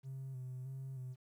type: tone with vibrato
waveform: triangle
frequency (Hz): 130.7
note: C3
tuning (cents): -1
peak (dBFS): -39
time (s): 0.03-1.16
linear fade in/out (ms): 50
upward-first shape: square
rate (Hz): 1.6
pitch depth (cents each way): 37
effects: tanh soft clip ceiling -38 dBFS + 12-bit